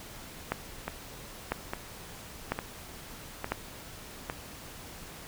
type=two click trains; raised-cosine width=0.5 ms; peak=-17 / -13 dBFS; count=5 / 4; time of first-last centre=0.88-4.299 / 0.52-3.52 s; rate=1.17 / 1 Hz; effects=pink hiss -46 dBFS RMS until 5.27 s